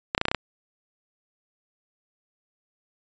clicks, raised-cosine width 0.3 ms, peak -6 dBFS, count 7, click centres 0.149 / 0.179 / 0.214 / 0.254 / 0.284 / 0.315 / 0.347 s, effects resampled to 16000 Hz

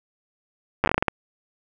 slowing click train, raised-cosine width 0.5 ms, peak -4 dBFS, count 10, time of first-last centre 0.84-1.082 s, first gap 9 ms, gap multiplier 1.26, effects none

